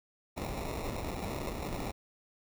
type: noise with sample-and-hold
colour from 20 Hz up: pink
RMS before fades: -37 dBFS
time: 0.36-1.92 s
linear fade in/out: 20 ms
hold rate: 1575 Hz
effects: none